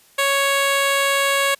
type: tone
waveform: 10% pulse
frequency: 554.4 Hz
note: C#5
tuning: in tune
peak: -8 dBFS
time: 0.18-1.55 s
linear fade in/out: 10 ms
effects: white hiss -53 dBFS RMS until 1.59 s + resampled to 32000 Hz